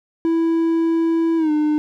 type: tone with pitch glide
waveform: triangle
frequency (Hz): 329.6 to 302.2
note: E4 to D4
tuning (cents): 0 to +50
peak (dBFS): -13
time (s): 0.25-1.78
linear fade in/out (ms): 0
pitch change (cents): -150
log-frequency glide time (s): 1.37-1.51
effects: none